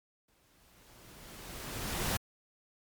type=noise with exponential growth; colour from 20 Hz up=pink; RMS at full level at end=-31 dBFS; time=0.28-2.17 s; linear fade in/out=5 ms; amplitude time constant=410 ms; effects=MP3 96 kbps